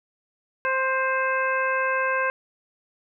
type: harmonic tone with a mistuned harmonic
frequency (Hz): 525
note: C5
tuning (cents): +6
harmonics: 1 / 2 / 3 / 4 / 5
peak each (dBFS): -27 / -26 / -25 / -34 / -32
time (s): 0.65-2.3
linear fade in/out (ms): 0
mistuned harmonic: 5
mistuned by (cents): -18
effects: none